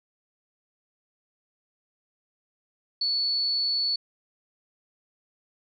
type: tone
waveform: sine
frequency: 4435 Hz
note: C#8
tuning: in tune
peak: -23 dBFS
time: 3.01-3.96 s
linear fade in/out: 5 ms
effects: none